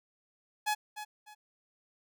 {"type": "tone with echo", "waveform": "sawtooth", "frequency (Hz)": 845, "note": "G#5", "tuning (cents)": 30, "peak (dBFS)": -24, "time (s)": [0.66, 0.75], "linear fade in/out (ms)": 20, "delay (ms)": 300, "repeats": 2, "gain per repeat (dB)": -11, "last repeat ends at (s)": 1.35, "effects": []}